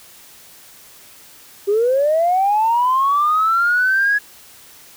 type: linear sweep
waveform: sine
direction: up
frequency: 390 to 1682 Hz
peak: -12 dBFS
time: 1.67-4.19 s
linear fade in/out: 20 ms
effects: tanh soft clip ceiling -8 dBFS + white hiss -44 dBFS RMS until 4.96 s